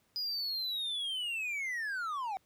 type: linear sweep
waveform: triangle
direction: down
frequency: 4978 to 740 Hz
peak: -32 dBFS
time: 0.16-2.37 s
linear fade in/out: 0 ms
effects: pink hiss -72 dBFS RMS until 2.45 s + high-pass 60 Hz 12 dB/octave